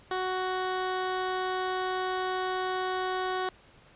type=tone; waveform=15% pulse; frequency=371.3 Hz; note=F#4; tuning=6 cents sharp; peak=-22 dBFS; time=0.11-3.49 s; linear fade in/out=2 ms; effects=pink hiss -57 dBFS RMS until 3.95 s + resampled to 8000 Hz